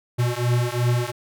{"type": "beating tone pair", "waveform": "square", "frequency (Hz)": [120, 122.8], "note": ["B2", "B2"], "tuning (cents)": [-49, -9], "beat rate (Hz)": 2.8, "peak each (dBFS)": -23, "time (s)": [0.18, 1.12], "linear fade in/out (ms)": 20, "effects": []}